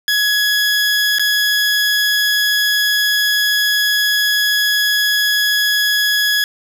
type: tone with dropouts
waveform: 20% pulse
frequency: 1679 Hz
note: G#6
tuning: 18 cents sharp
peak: -8 dBFS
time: 0.08-6.44 s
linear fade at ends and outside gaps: 1 ms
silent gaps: 1.185-1.195 s
effects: none